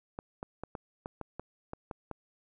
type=clicks; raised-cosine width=1 ms; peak=-24 dBFS; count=10; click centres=0.189 / 0.429 / 0.636 / 0.752 / 1.059 / 1.213 / 1.396 / 1.734 / 1.912 / 2.113 s; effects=none